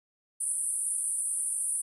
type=band-pass noise; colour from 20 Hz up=white; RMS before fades=-31 dBFS; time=0.4-1.82 s; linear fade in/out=10 ms; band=9000 to 10000 Hz; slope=96 dB/octave; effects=none